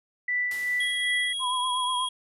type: tone with tremolo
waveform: sine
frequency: 1975.5 Hz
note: B6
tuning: in tune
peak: -23 dBFS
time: 0.28-1.33 s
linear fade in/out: 5 ms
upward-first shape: sine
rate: 2.6 Hz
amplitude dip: 45%
type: noise with exponential decay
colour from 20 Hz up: white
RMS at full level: -40 dBFS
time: 0.51-1.66 s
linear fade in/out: 2 ms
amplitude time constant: 250 ms
type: tone with pitch glide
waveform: square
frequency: 3305 to 3278 Hz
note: G#7 to G#7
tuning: -9 to -23 cents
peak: -29 dBFS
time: 0.8-2.09 s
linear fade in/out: 5 ms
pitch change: -14 cents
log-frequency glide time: 1.87-1.97 s
type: tone with vibrato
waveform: sine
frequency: 1009 Hz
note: B5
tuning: 37 cents sharp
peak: -26 dBFS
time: 1.39-2.09 s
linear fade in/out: 50 ms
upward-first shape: triangle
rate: 8.2 Hz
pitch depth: 57 cents each way
effects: resampled to 32000 Hz